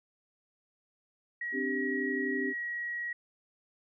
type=tone; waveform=sine; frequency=1908 Hz; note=A#6; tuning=40 cents sharp; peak=-33 dBFS; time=1.41-3.13 s; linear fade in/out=5 ms
type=chord; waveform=sine; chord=C suspended second; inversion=none; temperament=equal; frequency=261.6 / 293.7 / 392 Hz; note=C4 / D4 / G4; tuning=0 / 0 / 0 cents; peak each=-34 / -37 / -35 dBFS; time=1.52-2.54 s; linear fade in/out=50 ms
effects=none